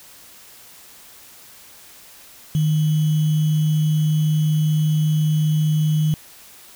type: tone with sample-and-hold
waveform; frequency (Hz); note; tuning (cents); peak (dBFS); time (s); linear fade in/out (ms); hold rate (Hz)
sine; 154.2; D#3; -15; -15; 2.55-6.14; 0; 3150
effects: white hiss -45 dBFS RMS until 6.75 s